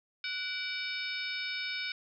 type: harmonic tone with a mistuned harmonic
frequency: 740 Hz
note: F#5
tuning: in tune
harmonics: 2 / 3 / 4 / 5 / 6 / 7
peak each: -41 / -37 / -44 / -40 / -46 / -43 dBFS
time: 0.24-1.92 s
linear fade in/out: 2 ms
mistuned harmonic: 3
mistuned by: +71 cents
effects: none